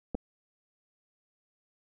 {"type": "clicks", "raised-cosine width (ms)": 2, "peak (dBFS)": -20, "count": 2, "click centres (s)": [0.147, 0.151], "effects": []}